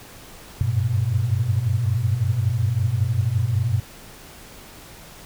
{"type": "tone cluster", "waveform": "sine", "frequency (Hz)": [92.9, 98.3, 109.5, 121.9], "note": ["F#2", "G2", "A2", "B2"], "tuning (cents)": [7, 5, -8, -22], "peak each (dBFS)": [-28, -23, -28, -21], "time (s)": [0.61, 3.8], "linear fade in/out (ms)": 0, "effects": ["pink hiss -43 dBFS RMS until 5.25 s"]}